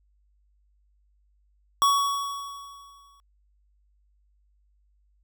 square tone with exponential decay, 1122 Hz, C#6, 21 cents sharp, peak -17 dBFS, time 1.82-3.2 s, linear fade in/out 0 ms, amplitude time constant 300 ms, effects added 50 Hz sine -62 dBFS peak until 5.23 s

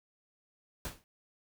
pink noise with exponential decay, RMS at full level -35 dBFS, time 0.85-1.04 s, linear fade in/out 0 ms, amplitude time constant 41 ms, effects none

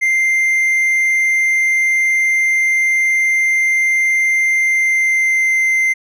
triangle tone with pitch glide, 2093 to 2081 Hz, C7 to C7, 0 to -10 cents, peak -10 dBFS, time 0.01-5.94 s, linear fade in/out 20 ms, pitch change -10 cents, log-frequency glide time 4.61-5.6 s, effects none

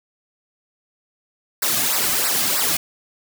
white noise with flanger, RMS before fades -20 dBFS, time 1.62-2.77 s, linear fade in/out 5 ms, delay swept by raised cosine 0.3 to 2.2 ms, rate 3.1 Hz, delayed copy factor -0.85, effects none

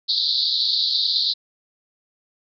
pink band-pass noise, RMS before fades -21 dBFS, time 0.08-1.34 s, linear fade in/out 20 ms, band 3700 to 4700 Hz, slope 96 dB/octave, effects none

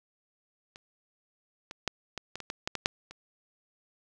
clicks, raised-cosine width 0.2 ms, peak -29 / -23 / -11 / -18 / -20 / -23 / -17 / -13 / -15 / -6 / -28 dBFS, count 11, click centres 0.759 / 1.711 / 1.877 / 2.177 / 2.356 / 2.403 / 2.501 / 2.675 / 2.753 / 2.859 / 3.11 s, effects none

